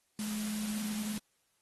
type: tone in noise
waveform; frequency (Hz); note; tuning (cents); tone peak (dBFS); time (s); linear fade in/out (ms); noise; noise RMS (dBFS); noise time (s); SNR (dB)
sine; 212.3; G#3; +38; -34; 0.19-1.18; 2; white; -42; 0.19-1.18; +5
effects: white hiss -75 dBFS RMS until 1.61 s + AAC 32 kbps